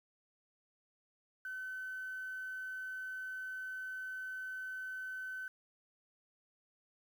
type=tone with quantisation; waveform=sine; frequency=1520 Hz; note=F#6; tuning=46 cents sharp; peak=-40 dBFS; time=1.45-5.48 s; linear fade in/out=2 ms; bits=10; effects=none